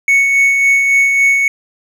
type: tone with tremolo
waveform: triangle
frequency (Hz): 2217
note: C#7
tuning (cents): 0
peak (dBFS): -5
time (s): 0.08-1.48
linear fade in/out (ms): 2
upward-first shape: sine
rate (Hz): 3.6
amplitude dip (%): 35
effects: none